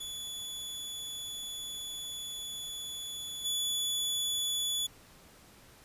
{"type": "tone with level steps", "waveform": "sawtooth", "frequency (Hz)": 3435, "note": "A7", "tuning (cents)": -42, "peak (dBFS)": [-35, -27], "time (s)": [0, 4.87], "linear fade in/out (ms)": 10, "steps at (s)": 3.44, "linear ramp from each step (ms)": 20, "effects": ["pink hiss -57 dBFS RMS until 5.84 s", "resampled to 32000 Hz"]}